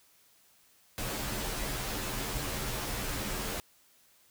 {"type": "noise with comb filter", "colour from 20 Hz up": "pink", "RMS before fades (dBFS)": -35, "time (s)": [0.98, 3.6], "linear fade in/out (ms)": 0, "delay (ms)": 12, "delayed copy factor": -0.95, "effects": ["white hiss -64 dBFS RMS until 4.3 s"]}